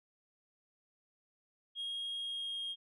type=tone with pitch glide; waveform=sine; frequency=3264 to 3241 Hz; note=G#7 to G#7; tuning=-31 to -43 cents; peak=-35 dBFS; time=1.75-2.76 s; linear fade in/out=50 ms; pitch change=-12 cents; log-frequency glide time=2.17-2.64 s; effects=tanh soft clip ceiling -35 dBFS

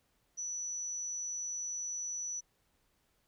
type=tone; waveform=sine; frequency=5930 Hz; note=F#8; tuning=3 cents sharp; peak=-36 dBFS; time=0.37-2.41 s; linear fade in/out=20 ms; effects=pink hiss -75 dBFS RMS until 3.27 s

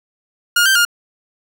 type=tone with pitch steps; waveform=sawtooth; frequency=1423 / 1563 / 1416 Hz; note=F6 / G6 / F6; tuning=+32 / -6 / +23 cents; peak=-7 dBFS; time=0.56-0.851 s; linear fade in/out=5 ms; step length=97 ms; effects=none

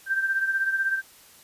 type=beating tone pair; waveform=sine; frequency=1568 / 1584 Hz; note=G6 / G6; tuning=0 / +18 cents; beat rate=16 Hz; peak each=-23 / -30 dBFS; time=0.06-1.02 s; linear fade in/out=50 ms; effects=white hiss -52 dBFS RMS until 1.43 s + resampled to 32000 Hz

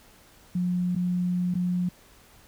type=tone with dropouts; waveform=sine; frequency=178.8 Hz; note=F3; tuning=41 cents sharp; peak=-23 dBFS; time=0.55-1.89 s; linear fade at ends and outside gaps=5 ms; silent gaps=0.952-0.961 / 1.542-1.552 s; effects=pink hiss -55 dBFS RMS until 2.47 s

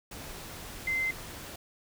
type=tone in noise; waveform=sine; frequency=2073 Hz; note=C7; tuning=17 cents flat; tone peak=-27 dBFS; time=0.87-1.11 s; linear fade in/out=5 ms; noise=pink; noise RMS=-43 dBFS; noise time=0.11-1.56 s; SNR=+13 dB; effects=none

